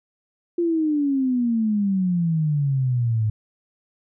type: exponential sweep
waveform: sine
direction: down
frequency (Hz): 349.2 to 106.2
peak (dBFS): -18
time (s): 0.58-3.3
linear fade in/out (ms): 5
effects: none